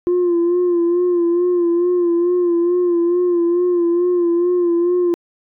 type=tone with vibrato; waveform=sine; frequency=349.2 Hz; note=F4; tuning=in tune; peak=-11 dBFS; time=0.07-5.14 s; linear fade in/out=0 ms; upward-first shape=sine; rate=2.3 Hz; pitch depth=46 cents each way; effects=tanh soft clip ceiling -11 dBFS